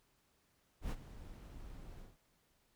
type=noise with ADSR envelope; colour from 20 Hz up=brown; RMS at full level=-36 dBFS; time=0.81-2.18 s; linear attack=98 ms; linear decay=46 ms; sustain=-15 dB; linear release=180 ms; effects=pink hiss -75 dBFS RMS until 2.75 s